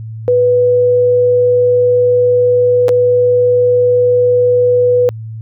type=tone with dropouts; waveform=sine; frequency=493 Hz; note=B4; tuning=3 cents flat; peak=-7 dBFS; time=0.28-5.09 s; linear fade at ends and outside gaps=0 ms; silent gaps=2.883-2.891 s; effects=added 111 Hz sine -23 dBFS peak until 5.41 s